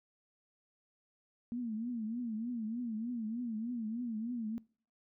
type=tone with vibrato; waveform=sine; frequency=230.2 Hz; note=A#3; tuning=22 cents flat; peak=-35 dBFS; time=1.52-4.58 s; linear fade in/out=0 ms; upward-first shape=triangle; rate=3.3 Hz; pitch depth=150 cents each way; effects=noise-tail reverb RT60 0.5 s tail -25 dB re dry